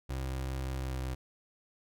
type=tone with pitch glide; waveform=30% pulse; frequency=65.7 to 64.68 Hz; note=C2 to C2; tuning=+8 to -19 cents; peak=-31 dBFS; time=0.09-1.15 s; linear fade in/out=10 ms; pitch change=-27 cents; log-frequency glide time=0.79-0.96 s; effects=none